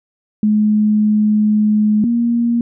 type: tone pair in turn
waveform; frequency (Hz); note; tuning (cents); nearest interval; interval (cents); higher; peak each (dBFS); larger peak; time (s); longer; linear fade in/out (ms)
sine; 212.1 / 235.5; G#3 / A#3; +37 / +18; major second; 181; second; -10 / -12; first; 0.43-2.04 / 2.04-2.61; first; 2
effects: none